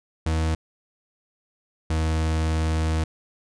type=tone pair in turn; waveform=40% pulse; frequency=80 / 79.54 Hz; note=D#2 / D#2; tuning=+49 / +39 cents; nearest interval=unison; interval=10 cents; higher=first; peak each=-20 dBFS; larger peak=neither; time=0.26-0.55 / 1.9-3.04 s; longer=second; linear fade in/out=5 ms; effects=resampled to 22050 Hz